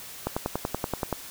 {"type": "click train", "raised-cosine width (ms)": 1, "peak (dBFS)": -12, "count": 10, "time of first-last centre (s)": [0.27, 1.127], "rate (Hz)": 10.5, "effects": ["white hiss -42 dBFS RMS until 1.3 s"]}